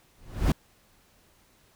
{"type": "noise with exponential growth", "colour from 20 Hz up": "brown", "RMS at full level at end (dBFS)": -17, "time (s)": [0.18, 0.52], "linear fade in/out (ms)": 5, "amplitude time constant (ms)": 73, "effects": ["pink hiss -62 dBFS RMS until 1.75 s"]}